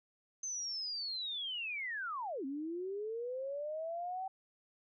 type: linear two-way sweep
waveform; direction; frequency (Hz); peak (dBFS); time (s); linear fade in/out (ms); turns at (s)
sine; down then up; 6272 to 261.6 to 771; -37; 0.43-4.28; 5; 2.45
effects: none